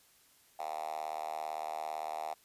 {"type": "tone with high-pass filter", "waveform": "5% pulse", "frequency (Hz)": 77.78, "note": "D#2", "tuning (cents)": 0, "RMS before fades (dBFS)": -39, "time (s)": [0.59, 2.34], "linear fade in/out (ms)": 5, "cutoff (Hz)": 740, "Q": 7.6, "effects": ["white hiss -65 dBFS RMS until 2.44 s", "resampled to 32000 Hz"]}